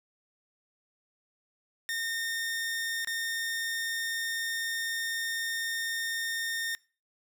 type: tone with dropouts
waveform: sawtooth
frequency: 1828 Hz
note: A#6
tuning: 34 cents flat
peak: -27 dBFS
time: 1.89-6.75 s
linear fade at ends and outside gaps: 0 ms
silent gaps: 3.047-3.073 s
effects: noise-tail reverb RT60 0.4 s tail -24 dB re dry